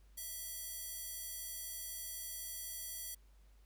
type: tone with high-pass filter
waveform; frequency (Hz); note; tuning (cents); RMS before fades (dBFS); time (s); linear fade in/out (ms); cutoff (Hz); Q
square; 656; E5; -9; -45; 0.17-3.15; 10; 8200; 0.52
effects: added 50 Hz sine -60 dBFS peak until 3.65 s + pink hiss -74 dBFS RMS until 3.65 s